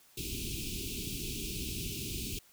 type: band-stop noise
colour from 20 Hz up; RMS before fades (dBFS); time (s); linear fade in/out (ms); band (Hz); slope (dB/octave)
pink; -38; 0.17-2.39; 5; 420 to 2400; 96
effects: white hiss -62 dBFS RMS until 2.52 s